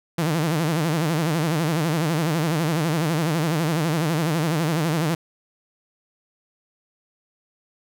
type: tone with vibrato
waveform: sawtooth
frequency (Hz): 159.6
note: D#3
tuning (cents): +44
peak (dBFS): -16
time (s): 0.18-5.15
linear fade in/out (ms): 5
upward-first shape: sine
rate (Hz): 12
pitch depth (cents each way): 140
effects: none

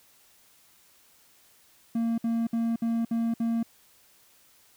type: tone bursts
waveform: triangle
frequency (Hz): 230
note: A#3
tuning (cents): -23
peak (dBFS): -22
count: 6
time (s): 1.95-3.63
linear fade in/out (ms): 5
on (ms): 230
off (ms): 60
effects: white hiss -60 dBFS RMS until 4.76 s

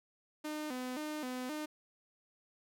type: tone with vibrato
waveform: sawtooth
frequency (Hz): 277.4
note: C#4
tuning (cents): +1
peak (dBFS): -34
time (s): 0.44-1.66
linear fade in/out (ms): 10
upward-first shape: square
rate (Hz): 1.9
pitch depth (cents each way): 160
effects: none

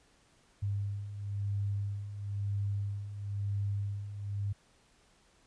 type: beating tone pair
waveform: sine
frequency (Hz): 100 / 101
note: G2 / G#2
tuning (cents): +35 / -48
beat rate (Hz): 1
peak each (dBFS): -39 / -33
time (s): 0.62-4.53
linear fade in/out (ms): 10
effects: pink hiss -66 dBFS RMS until 5.46 s + resampled to 22050 Hz

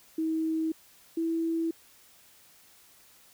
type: tone pair in turn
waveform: sine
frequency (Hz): 320 / 328.8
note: D#4 / E4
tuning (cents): +49 / -4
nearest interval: unison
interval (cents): 47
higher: second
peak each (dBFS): -26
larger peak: neither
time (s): 0.18-0.72 / 1.17-1.71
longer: neither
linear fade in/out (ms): 5
effects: white hiss -58 dBFS RMS until 3.33 s

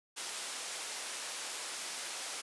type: band-pass noise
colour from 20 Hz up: white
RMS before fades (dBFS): -41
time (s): 0.16-2.42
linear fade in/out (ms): 20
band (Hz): 410 to 9900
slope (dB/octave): 12
effects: resampled to 24000 Hz

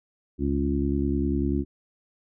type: harmonic tone with a mistuned harmonic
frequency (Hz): 70.1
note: C#2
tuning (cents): +20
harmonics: 1 / 2 / 3 / 4 / 5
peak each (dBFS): -27 / -33 / -29 / -27 / -30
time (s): 0.38-1.65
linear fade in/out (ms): 50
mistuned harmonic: 1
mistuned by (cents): +41
effects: none

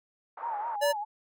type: band-pass noise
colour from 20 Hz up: pink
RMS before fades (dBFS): -42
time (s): 0.37-0.76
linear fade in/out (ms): 5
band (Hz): 730 to 1200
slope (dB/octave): 24
type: tone with vibrato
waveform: sine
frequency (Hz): 880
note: A5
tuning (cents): 0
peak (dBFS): -31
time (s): 0.42-1.05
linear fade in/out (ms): 20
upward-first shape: sine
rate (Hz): 4.8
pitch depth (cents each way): 130
type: tone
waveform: square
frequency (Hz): 578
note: D5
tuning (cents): -28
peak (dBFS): -24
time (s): 0.81-0.93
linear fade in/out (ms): 20
effects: none

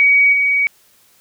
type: tone with level steps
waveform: sine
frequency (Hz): 2259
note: C#7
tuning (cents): +32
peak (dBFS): -8 / -12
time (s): 0-0.67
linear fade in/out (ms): 0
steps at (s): 0.32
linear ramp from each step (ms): 20
effects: white hiss -53 dBFS RMS until 1.2 s

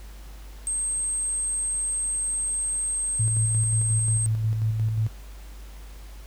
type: tone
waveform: sine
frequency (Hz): 8372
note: C9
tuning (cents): 0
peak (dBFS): -24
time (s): 0.67-4.26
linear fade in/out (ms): 0
type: tone with tremolo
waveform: sine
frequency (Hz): 110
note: A2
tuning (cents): 0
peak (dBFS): -20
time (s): 3.19-5.08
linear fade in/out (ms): 10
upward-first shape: square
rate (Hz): 5.6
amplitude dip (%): 35
effects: added 50 Hz sine -39 dBFS peak until 6.26 s + pink hiss -51 dBFS RMS until 6.26 s

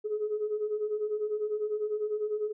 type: beating tone pair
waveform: sine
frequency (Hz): 415.3 / 425.3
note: G#4 / G#4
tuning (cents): 0 / +41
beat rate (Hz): 10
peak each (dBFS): -34 / -29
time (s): 0.04-2.53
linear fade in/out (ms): 20
effects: tanh soft clip ceiling -22 dBFS

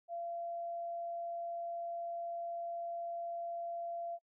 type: tone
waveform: sine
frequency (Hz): 684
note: F5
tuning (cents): -36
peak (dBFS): -38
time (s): 0.08-4.19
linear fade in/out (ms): 50
effects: noise-tail reverb RT60 0.1 s tail -23 dB re dry

